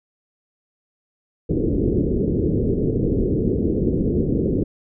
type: low-pass noise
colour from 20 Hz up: white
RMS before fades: -20 dBFS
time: 1.49-4.64 s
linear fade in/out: 10 ms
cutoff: 440 Hz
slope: 48 dB/octave
effects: none